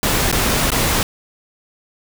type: noise with dropouts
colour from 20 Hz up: pink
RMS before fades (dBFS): -17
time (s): 0.03-1.03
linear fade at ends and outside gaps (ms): 1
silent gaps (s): 0.315-0.326 / 0.704-0.718
effects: none